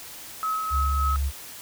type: tone with tremolo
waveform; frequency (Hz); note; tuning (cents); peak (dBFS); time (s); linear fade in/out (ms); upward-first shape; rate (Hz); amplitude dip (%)
sine; 1284; E6; -46; -23; 0.43-1.16; 0; sine; 3.5; 35
type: tone with vibrato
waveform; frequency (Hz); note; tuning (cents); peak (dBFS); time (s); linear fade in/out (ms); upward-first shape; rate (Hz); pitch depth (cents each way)
sine; 69.3; C#2; 0; -22; 0.7-1.32; 50; sine; 12; 11
effects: white hiss -41 dBFS RMS until 1.61 s